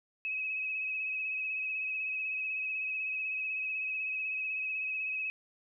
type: tone with vibrato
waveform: sine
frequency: 2556 Hz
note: D#7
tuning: 46 cents sharp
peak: -32 dBFS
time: 0.25-5.3 s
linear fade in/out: 0 ms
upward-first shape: sine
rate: 16 Hz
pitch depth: 29 cents each way
effects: none